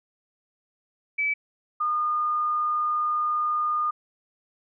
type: tone pair in turn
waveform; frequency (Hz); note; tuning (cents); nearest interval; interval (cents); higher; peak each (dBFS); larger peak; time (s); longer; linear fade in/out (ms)
sine; 2300 / 1219.1; D7 / D#6; -37 / -36; major seventh; 1099; first; -22; neither; 1.18-1.34 / 1.8-3.91; second; 10
effects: none